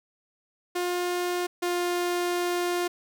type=tone pair in turn; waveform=sawtooth; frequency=355.3 / 352.6 Hz; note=F4 / F4; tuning=+30 / +17 cents; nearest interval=unison; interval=13 cents; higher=first; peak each=-22 / -21 dBFS; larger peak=second; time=0.75-1.47 / 1.62-2.88 s; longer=second; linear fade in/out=10 ms; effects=none